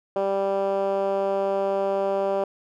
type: tone with band-pass filter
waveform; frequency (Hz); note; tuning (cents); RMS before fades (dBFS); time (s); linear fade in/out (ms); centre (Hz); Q
10% pulse; 196; G3; 0; -24; 0.16-2.44; 2; 530; 2.4
effects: none